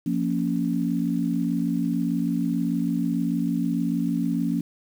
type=chord; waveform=sine; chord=Bb minor; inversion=second; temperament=just; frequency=174.81 / 233.1 / 279.7 Hz; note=F3 / Bb3 / Db4; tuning=+2 / 0 / +16 cents; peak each=-26 dBFS; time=0.06-4.61 s; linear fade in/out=5 ms; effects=8-bit